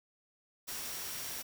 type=tone in noise; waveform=sine; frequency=5620 Hz; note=F8; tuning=10 cents sharp; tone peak=-49 dBFS; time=0.67-1.43 s; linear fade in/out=20 ms; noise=white; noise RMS=-41 dBFS; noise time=0.67-1.43 s; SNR=-11 dB; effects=none